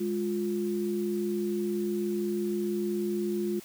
sine tone pair together, 206.4 / 352.4 Hz, G#3 / F4, -10 / +16 cents, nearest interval major sixth, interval 926 cents, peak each -31 / -29 dBFS, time 0-3.6 s, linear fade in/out 10 ms, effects white hiss -50 dBFS RMS until 3.64 s

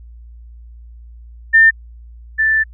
sine tone pair in turn, 1800 / 1764 Hz, A6 / A6, +39 / +4 cents, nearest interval unison, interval 35 cents, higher first, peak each -5 / -11 dBFS, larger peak first, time 1.53-1.71 / 2.38-2.64 s, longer second, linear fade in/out 20 ms, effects added 58 Hz sine -35 dBFS peak until 2.73 s

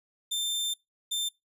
sawtooth tone pair in turn, 3578 / 3578 Hz, A7 / A7, +28 / +28 cents, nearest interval unison, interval 0 cents, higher neither, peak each -25 dBFS, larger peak neither, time 0.31-0.74 / 1.11-1.29 s, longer first, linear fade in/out 10 ms, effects noise-tail reverb RT60 0.2 s tail -23 dB re dry + resampled to 32000 Hz

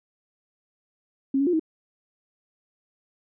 sine tone with pitch steps, 271 / 279.5 / 355 / 317.9 Hz, C#4 / C#4 / F4 / D#4, -39 / +14 / +28 / +37 cents, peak -19 dBFS, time 1.34-1.596 s, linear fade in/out 5 ms, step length 64 ms, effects none

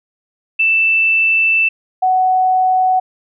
sine tone pair in turn, 2654 / 744.8 Hz, E7 / F#5, +11 / +11 cents, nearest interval octave + minor seventh, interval 2200 cents, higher first, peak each -10 dBFS, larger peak neither, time 0.59-1.69 / 2.02-3 s, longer first, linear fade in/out 10 ms, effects none

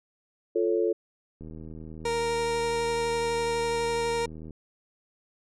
sine chord, F augmented, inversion none, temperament equal, 349.2 / 440 / 554.4 Hz, F4 / A4 / C#5, 0 / 0 / 0 cents, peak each -26 / -25 / -31 dBFS, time 0.55-0.93 s, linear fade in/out 10 ms
click train, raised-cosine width 3 ms, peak -30 dBFS, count 246, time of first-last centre 1.41-4.507 s, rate 79.1 Hz
30% pulse tone with vibrato, 466.2 Hz, A#4, in tune, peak -23 dBFS, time 2.05-4.26 s, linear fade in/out 5 ms, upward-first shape sine, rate 12 Hz, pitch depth 8 cents each way
effects resampled to 22050 Hz

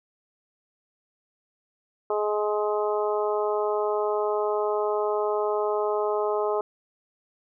harmonic tone, 210 Hz, G#3, 19 cents sharp, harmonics 2 / 3 / 4 / 5 / 6, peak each -25 / -29 / -31 / -33 / -35 dBFS, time 2.1-6.61 s, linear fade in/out 2 ms, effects none

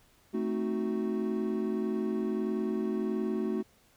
triangle chord, A diminished seventh, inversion none, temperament equal, 220 / 261.6 / 311.1 / 370 Hz, A3 / C4 / Eb4 / Gb4, 0 / 0 / 0 / 0 cents, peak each -30 / -36 / -35 / -31 dBFS, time 0.33-3.63 s, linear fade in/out 20 ms, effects pink hiss -64 dBFS RMS until 3.96 s

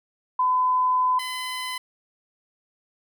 sine / 15% pulse tone pair in turn, 1011 / 1014.8 Hz, B5 / B5, +40 / +47 cents, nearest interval unison, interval 7 cents, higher second, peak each -18 / -22 dBFS, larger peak first, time 0.39-1.19 / 1.19-1.78 s, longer first, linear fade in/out 5 ms, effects none

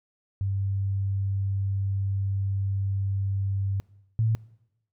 sine tone pair in turn, 98 / 111.31 Hz, G2 / A2, 0 / +20 cents, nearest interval major second, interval 220 cents, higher second, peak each -24 / -20 dBFS, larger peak second, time 0.41-3.8 / 4.19-4.35 s, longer first, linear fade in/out 0 ms, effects noise-tail reverb RT60 0.9 s tail -23 dB re dry

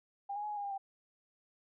sine tone with pitch steps, 800 / 827 / 842 / 834 / 813 / 802 / 784 Hz, G5 / G#5 / G#5 / G#5 / G#5 / G5 / G5, +35 / -8 / +24 / +7 / -37 / +39 / 0 cents, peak -36 dBFS, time 0.29-0.78 s, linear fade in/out 10 ms, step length 70 ms, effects none

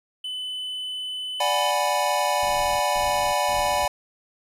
triangle tone, 3012 Hz, F#7, 30 cents sharp, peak -27 dBFS, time 0.24-1.71 s, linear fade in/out 5 ms
square chord, G# half-diminished seventh, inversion second, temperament equal, 587.3 / 740 / 830.6 / 987.8 Hz, D5 / F#5 / G#5 / B5, 0 / 0 / 0 / 0 cents, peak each -27 dBFS, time 1.4-3.88 s, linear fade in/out 5 ms
brown noise bursts, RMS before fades -39 dBFS, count 3, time 2.42-3.86 s, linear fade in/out 10 ms, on 380 ms, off 150 ms
effects resampled to 32000 Hz

